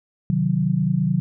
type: chord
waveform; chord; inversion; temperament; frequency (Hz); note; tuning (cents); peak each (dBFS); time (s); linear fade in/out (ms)
sine; C diminished; none; equal; 130.81 / 155.56 / 185; C3 / Eb3 / Gb3; 0 / 0 / 0; -24 / -21 / -21; 0.3-1.2; 0
effects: none